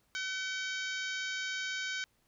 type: harmonic tone with a mistuned harmonic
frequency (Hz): 758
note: F#5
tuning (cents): +42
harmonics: 2 / 3 / 4 / 5 / 6 / 7 / 8 / 9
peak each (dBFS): -37 / -41 / -43 / -45 / -47 / -48 / -49 / -50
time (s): 0.15-2.04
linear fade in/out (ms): 0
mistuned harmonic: 4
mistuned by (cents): +43
effects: pink hiss -73 dBFS RMS until 2.27 s